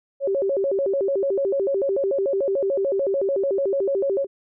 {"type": "tone with vibrato", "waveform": "sine", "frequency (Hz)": 464.7, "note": "A#4", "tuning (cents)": -5, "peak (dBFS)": -19, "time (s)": [0.2, 4.27], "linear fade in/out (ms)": 50, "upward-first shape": "square", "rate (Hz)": 6.8, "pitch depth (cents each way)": 300, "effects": []}